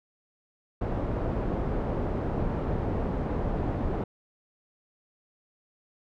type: low-pass noise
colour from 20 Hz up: pink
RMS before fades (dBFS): -29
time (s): 0.81-4.04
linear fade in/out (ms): 5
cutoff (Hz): 710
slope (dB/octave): 12
effects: none